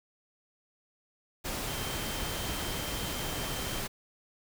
sine tone in noise, 3136 Hz, G7, in tune, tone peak -43 dBFS, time 1.67-3.81 s, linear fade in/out 20 ms, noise pink, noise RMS -35 dBFS, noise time 1.44-3.88 s, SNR -11 dB, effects none

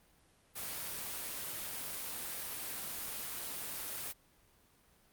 white noise, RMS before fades -41 dBFS, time 0.55-4.13 s, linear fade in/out 20 ms, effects pink hiss -67 dBFS RMS until 5.12 s + Opus 32 kbps

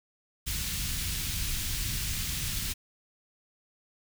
pink band-stop noise, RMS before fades -32 dBFS, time 0.46-2.74 s, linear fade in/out 20 ms, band 130 to 2700 Hz, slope 12 dB/octave, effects none

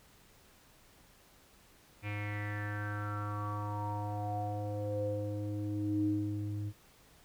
square tone with low-pass filter sweep, 103.7 Hz, G#2, 2 cents flat, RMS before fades -36 dBFS, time 2.02-6.73 s, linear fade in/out 50 ms, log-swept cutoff 2400 to 220 Hz, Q 7.9, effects pink hiss -62 dBFS RMS until 7.24 s

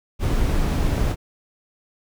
brown noise, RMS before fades -20 dBFS, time 0.19-1.16 s, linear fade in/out 50 ms, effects none

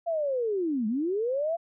sine linear two-way sweep, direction down then up, 690 to 205.8 to 690 Hz, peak -25 dBFS, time 0.06-1.57 s, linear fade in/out 20 ms, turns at 0.87 s, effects none

